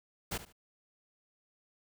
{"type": "noise with echo", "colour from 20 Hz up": "pink", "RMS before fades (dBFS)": -36, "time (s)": [0.31, 0.38], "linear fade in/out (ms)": 10, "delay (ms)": 73, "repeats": 2, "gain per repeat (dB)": -13, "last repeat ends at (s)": 0.526, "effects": []}